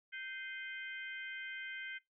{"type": "harmonic tone with a mistuned harmonic", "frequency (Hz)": 520, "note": "C5", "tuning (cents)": -11, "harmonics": [3, 4, 5, 6], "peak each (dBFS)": [-45, -46, -54, -52], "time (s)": [0.12, 1.99], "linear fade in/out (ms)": 20, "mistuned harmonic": 5, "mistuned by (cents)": -79, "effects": ["noise-tail reverb RT60 0.2 s tail -24 dB re dry"]}